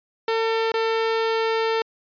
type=tone with dropouts; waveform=sawtooth; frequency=449.9 Hz; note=A4; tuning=39 cents sharp; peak=-16 dBFS; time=0.28-1.82 s; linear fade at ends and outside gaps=2 ms; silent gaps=0.719-0.74 s; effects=resampled to 11025 Hz